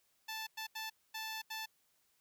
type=tone bursts at uneven times; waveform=10% pulse; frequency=879 Hz; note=A5; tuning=2 cents flat; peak=-32 dBFS; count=5; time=0.28-0.47 / 0.57-0.67 / 0.75-0.9 / 1.14-1.42 / 1.5-1.66 s; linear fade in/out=10 ms; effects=white hiss -75 dBFS RMS until 2.2 s